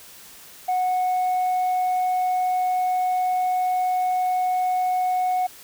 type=tone; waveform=sine; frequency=735 Hz; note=F#5; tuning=12 cents flat; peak=-17 dBFS; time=0.68-5.47 s; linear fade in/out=10 ms; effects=tanh soft clip ceiling -18 dBFS + white hiss -45 dBFS RMS until 5.63 s